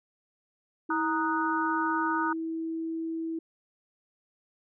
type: tone with pitch glide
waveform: sine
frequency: 323.2 to 326.2 Hz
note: E4 to E4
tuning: -34 to -18 cents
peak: -30 dBFS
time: 0.89-3.39 s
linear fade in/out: 5 ms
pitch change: +16 cents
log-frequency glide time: 1.49-3.04 s
type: chord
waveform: sine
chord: D# minor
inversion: second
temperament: equal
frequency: 932.3 / 1244.5 / 1480 Hz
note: A#5 / D#6 / F#6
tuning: 0 / 0 / 0 cents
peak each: -30 / -31 / -32 dBFS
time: 0.9-2.33 s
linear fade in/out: 5 ms
effects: none